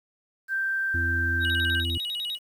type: tone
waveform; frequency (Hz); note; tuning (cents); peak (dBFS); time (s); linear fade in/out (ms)
sine; 1568; G6; 0; -24; 0.48-1.84; 50
type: harmonic tone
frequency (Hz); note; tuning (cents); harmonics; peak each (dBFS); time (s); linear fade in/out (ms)
84.5; E2; +43; 1 / 3 / 4; -27 / -37 / -38; 0.94-1.98; 5
type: tone with vibrato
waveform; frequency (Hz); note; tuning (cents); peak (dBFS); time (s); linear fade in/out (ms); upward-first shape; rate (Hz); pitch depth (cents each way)
triangle; 3322; G#7; 0; -27; 1.4-2.39; 50; square; 10; 230
effects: 9-bit